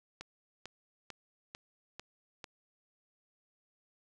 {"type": "click train", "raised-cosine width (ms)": 0.2, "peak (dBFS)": -26, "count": 6, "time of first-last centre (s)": [0.21, 2.442], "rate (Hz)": 2.24, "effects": []}